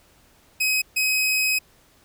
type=tone bursts at uneven times; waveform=sawtooth; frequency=2533 Hz; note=D#7; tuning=30 cents sharp; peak=-16 dBFS; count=2; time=0.6-0.82 / 0.96-1.59 s; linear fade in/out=10 ms; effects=pink hiss -57 dBFS RMS until 2.04 s